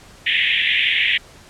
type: band-pass noise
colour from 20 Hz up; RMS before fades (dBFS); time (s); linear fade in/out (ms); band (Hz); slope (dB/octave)
pink; -18; 0.26-1.18; 10; 1800 to 3500; 96
effects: pink hiss -45 dBFS RMS until 1.49 s + low-pass 9000 Hz 12 dB/octave